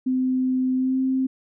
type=tone with pitch glide; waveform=sine; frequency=257.5 to 262.2 Hz; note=C4 to C4; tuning=-28 to +4 cents; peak=-19 dBFS; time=0.06-1.27 s; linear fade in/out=10 ms; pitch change=+32 cents; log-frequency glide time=0.75-0.99 s; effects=none